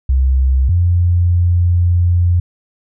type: tone pair in turn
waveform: sine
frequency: 65.7 / 87.7 Hz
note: C2 / F2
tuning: +8 / +8 cents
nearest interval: perfect fourth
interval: 500 cents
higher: second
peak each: -9 dBFS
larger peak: neither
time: 0.09-0.69 / 0.69-2.4 s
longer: second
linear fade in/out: 5 ms
effects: none